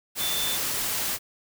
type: tone in noise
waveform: sine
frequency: 3530 Hz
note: A7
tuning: 5 cents sharp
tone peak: -29 dBFS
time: 0.18-0.59 s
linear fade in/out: 50 ms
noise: white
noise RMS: -28 dBFS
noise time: 0.15-1.19 s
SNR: -4 dB
effects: none